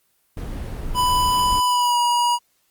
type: noise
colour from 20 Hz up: brown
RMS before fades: -28 dBFS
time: 0.37-1.6 s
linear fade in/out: 2 ms
type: tone with pitch glide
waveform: square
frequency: 994 to 961.8 Hz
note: B5 to B5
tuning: +11 to -46 cents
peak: -17 dBFS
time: 0.94-2.39 s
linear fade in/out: 50 ms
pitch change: -57 cents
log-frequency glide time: 1.64-1.98 s
effects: white hiss -65 dBFS RMS until 2.7 s + Opus 24 kbps